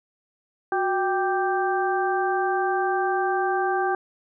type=harmonic tone with a mistuned harmonic; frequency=392 Hz; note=G4; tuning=in tune; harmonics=1 / 2 / 3 / 4; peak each=-25 / -24 / -31 / -29 dBFS; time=0.72-3.95 s; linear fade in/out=2 ms; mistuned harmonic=1; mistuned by=-110 cents; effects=none